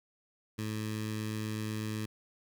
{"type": "tone with notch filter", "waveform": "15% pulse", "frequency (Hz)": 108.1, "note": "A2", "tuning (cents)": -30, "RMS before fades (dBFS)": -36, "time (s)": [0.58, 2.06], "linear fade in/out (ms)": 10, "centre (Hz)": 710, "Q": 0.59, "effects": ["11-bit"]}